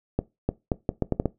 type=accelerating click train; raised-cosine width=2 ms; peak=-9 dBFS; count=8; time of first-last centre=0.19-1.257 s; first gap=300 ms; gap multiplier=0.76; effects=noise-tail reverb RT60 0.2 s tail -19 dB re dry